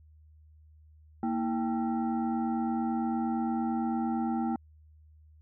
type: tone with frequency modulation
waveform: sine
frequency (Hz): 233.1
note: A#3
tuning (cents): 0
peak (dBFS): -27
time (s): 1.23-4.56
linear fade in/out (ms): 2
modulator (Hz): 555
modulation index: 0.99
effects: added 77 Hz sine -54 dBFS peak until 5.41 s